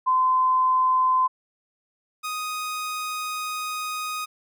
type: tone pair in turn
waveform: sine / sawtooth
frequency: 1028 / 1246.8 Hz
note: C6 / D#6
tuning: -31 / +3 cents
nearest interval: minor third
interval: 334 cents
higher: second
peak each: -17 / -24 dBFS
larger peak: first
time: 0.06-1.28 / 2.23-4.26 s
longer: second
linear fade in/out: 20 ms
effects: none